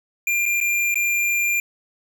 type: tone with dropouts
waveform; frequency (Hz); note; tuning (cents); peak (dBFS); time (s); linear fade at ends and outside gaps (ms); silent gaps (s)
square; 2392; D7; +31; -19; 0.27-1.6; 2; 0.456-0.461 / 0.603-0.611 / 0.943-0.956
effects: none